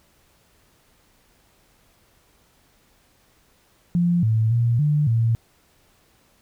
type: tone with pitch steps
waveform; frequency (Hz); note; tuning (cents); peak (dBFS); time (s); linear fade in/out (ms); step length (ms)
sine; 173.8 / 110.9 / 117.8 / 148.8 / 114.6; F3 / A2 / A#2 / D3 / A#2; -8 / +14 / +19 / +23 / -29; -16; 3.95-5.35; 0; 280
effects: pink hiss -60 dBFS RMS until 6.41 s